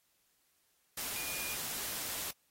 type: tone in noise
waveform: sine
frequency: 2433 Hz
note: D#7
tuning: 39 cents flat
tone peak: -44 dBFS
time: 1.16-1.55 s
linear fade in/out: 5 ms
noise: white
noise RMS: -39 dBFS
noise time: 0.97-2.31 s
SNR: -8 dB
effects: white hiss -74 dBFS RMS until 2.5 s + AAC 48 kbps